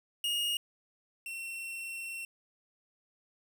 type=tone pair in turn; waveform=45% pulse; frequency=2859 / 2712 Hz; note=F7 / E7; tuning=+40 / +49 cents; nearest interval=minor second; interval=91 cents; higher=first; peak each=-29 / -38 dBFS; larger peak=first; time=0.24-0.57 / 1.26-2.25 s; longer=second; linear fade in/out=2 ms; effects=none